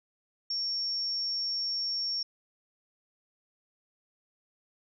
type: tone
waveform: sine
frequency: 5490 Hz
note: F8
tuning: 31 cents flat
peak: -29 dBFS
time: 0.5-2.23 s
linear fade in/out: 5 ms
effects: none